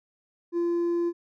triangle tone with hard clipping, 343.5 Hz, F4, 29 cents flat, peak -22 dBFS, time 0.52-1.13 s, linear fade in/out 50 ms, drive 1 dB, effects none

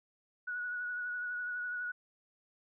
sine tone with vibrato, 1465 Hz, F#6, 18 cents flat, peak -35 dBFS, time 0.47-1.92 s, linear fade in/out 10 ms, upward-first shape triangle, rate 12 Hz, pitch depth 26 cents each way, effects none

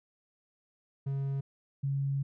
triangle / sine tone pair in turn, 137.4 / 138.28 Hz, C#3 / C#3, -15 / -4 cents, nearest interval unison, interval 11 cents, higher second, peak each -28 dBFS, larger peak neither, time 1.06-1.41 / 1.83-2.23 s, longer second, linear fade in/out 10 ms, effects none

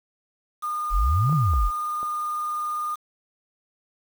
sine tone with vibrato, 1217 Hz, D#6, 39 cents flat, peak -25 dBFS, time 0.62-2.96 s, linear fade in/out 20 ms, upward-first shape sine, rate 20 Hz, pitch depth 10 cents each way
sine exponential two-way sweep, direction up then down, 36.71 to 164.81 to 36.71 Hz, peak -18 dBFS, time 0.9-1.71 s, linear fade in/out 50 ms, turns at 1.34 s
clicks, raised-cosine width 1 ms, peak -25 dBFS, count 4, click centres 1.295 / 1.327 / 1.536 / 2.03 s
effects 7-bit

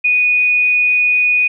sine tone, 2474 Hz, D#7, 10 cents flat, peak -10 dBFS, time 0.04-1.48 s, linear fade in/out 10 ms, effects none

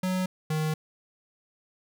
square tone pair in turn, 185 / 155.57 Hz, F#3 / D#3, 0 / 0 cents, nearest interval minor third, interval 300 cents, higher first, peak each -26 dBFS, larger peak neither, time 0.03-0.26 / 0.5-0.74 s, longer second, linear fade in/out 5 ms, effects none

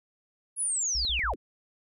sine linear sweep, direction down, 10650 to 156.8 Hz, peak -26 dBFS, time 0.56-1.36 s, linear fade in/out 50 ms
sine tone bursts, 58.4 Hz, A#1, 4 cents sharp, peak -32 dBFS, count 3, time 0.95-1.336 s, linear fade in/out 0 ms, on 100 ms, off 43 ms
effects none

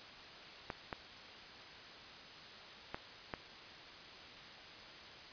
clicks, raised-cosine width 0.5 ms, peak -24 dBFS, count 4, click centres 0.702 / 0.928 / 2.945 / 3.338 s, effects white hiss -52 dBFS RMS until 5.32 s + resampled to 11025 Hz

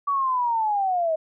sine linear sweep, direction down, 1145 to 622.3 Hz, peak -20 dBFS, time 0.07-1.16 s, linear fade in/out 10 ms, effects none

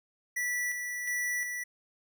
square tone with tremolo, 1959 Hz, B6, 15 cents flat, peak -30 dBFS, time 0.36-1.64 s, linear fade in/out 10 ms, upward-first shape square, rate 1.4 Hz, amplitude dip 40%, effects none

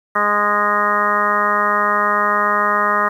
harmonic tone, 206.9 Hz, G#3, 6 cents flat, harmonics 1 / 2 / 3 / 4 / 5 / 6 / 7 / 8 / 9, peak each -29 / -27 / -24 / -28 / -20 / -17 / -26 / -27 / -22 dBFS, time 0.15-3.09 s, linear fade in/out 10 ms, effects 8-bit

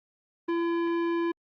sine tone with tanh clipping, 338.3 Hz, E4, 45 cents sharp, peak -27 dBFS, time 0.48-1.32 s, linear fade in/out 10 ms, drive 18 dB, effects low-pass 3000 Hz 12 dB/octave + Opus 24 kbps

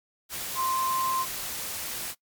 sine tone in noise, 1046.5 Hz, C6, in tune, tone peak -25 dBFS, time 0.55-1.26 s, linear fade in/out 50 ms, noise white, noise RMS -34 dBFS, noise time 0.29-2.15 s, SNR +6 dB, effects noise-tail reverb RT60 0.1 s tail -21 dB re dry + MP3 96 kbps

